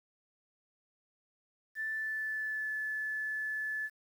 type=tone with pitch glide; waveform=sine; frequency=1760 to 1731.8 Hz; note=A6 to A6; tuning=0 to -28 cents; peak=-33 dBFS; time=1.75-3.9 s; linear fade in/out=50 ms; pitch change=-28 cents; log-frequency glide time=1.92-2.7 s; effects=10-bit